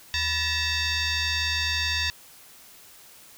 sine tone with frequency modulation, 987.8 Hz, B5, in tune, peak -23 dBFS, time 0.14-2.1 s, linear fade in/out 0 ms, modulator 909 Hz, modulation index 5.1, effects white hiss -50 dBFS RMS until 3.37 s

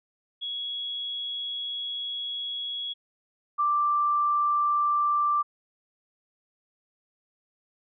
sine tone pair in turn, 3341 / 1177.1 Hz, G#7 / D6, +10 / +4 cents, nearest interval octave + tritone, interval 1806 cents, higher first, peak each -30 / -21 dBFS, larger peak second, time 0.41-2.94 / 3.58-5.43 s, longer first, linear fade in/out 20 ms, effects none

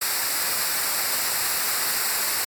white noise with comb filter, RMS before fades -24 dBFS, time 0.01-2.45 s, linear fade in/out 10 ms, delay 0.31 ms, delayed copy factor -0.65, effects AAC 64 kbps

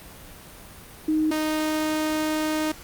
sine / sawtooth tone pair in turn, 311.1 / 309.8 Hz, D#4 / D#4, 0 / -7 cents, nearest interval unison, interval 7 cents, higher first, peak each -19 dBFS, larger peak neither, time 1.08-1.31 / 1.31-2.72 s, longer second, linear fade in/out 5 ms, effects pink hiss -44 dBFS RMS until 2.83 s + Opus 32 kbps

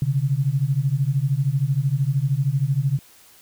sine beating tone pair, 131 / 144 Hz, C3 / D3, +2 / -34 cents, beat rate 13 Hz, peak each -21 dBFS, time 0.02-2.99 s, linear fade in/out 2 ms, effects white hiss -51 dBFS RMS until 3.41 s

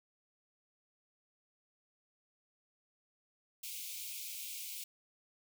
white high-pass noise, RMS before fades -44 dBFS, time 3.63-4.84 s, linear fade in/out 5 ms, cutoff 2200 Hz, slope 96 dB/octave, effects none

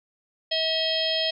harmonic tone with a mistuned harmonic, 643 Hz, E5, 43 cents flat, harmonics 1 / 3 / 4 / 5 / 6 / 7 / 8, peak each -28 / -35 / -36 / -26 / -37 / -31 / -31 dBFS, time 0.51-1.31 s, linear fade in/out 10 ms, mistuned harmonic 7, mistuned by -70 cents, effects none

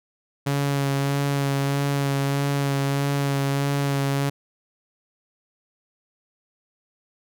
sawtooth tone with vibrato, 139.9 Hz, C#3, 16 cents sharp, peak -17 dBFS, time 0.46-4.3 s, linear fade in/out 10 ms, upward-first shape sine, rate 1.6 Hz, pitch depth 18 cents each way, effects none

